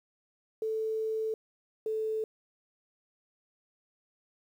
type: tone pair in turn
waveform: sine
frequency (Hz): 440 / 437.5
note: A4 / A4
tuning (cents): 0 / -10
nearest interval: unison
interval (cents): 10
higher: first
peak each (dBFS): -29 / -29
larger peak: neither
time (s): 0.62-1.34 / 1.86-2.24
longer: first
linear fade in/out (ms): 2
effects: 10-bit